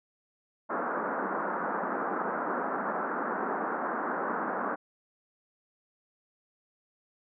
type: band-pass noise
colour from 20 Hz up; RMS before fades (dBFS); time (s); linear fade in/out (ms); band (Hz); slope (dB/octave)
white; -32; 0.69-4.76; 20; 190 to 1500; 48
effects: none